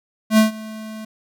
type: tone with ADSR envelope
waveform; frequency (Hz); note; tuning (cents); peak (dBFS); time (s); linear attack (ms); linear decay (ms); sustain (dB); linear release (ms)
square; 217.9; A3; -17; -9; 0.3-1.05; 80; 130; -22; 6
effects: none